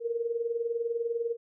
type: tone with tremolo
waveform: sine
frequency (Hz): 466.2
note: A#4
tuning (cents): 0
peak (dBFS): -25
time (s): 0-1.37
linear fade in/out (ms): 50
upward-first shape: sine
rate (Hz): 20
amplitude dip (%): 70
effects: none